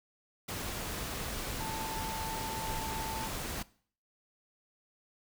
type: tone in noise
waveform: sine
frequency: 886 Hz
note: A5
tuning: 12 cents sharp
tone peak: -39 dBFS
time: 1.6-3.28 s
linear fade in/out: 10 ms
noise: pink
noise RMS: -38 dBFS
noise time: 0.48-3.63 s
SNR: -4 dB
effects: noise-tail reverb RT60 0.5 s tail -20 dB re dry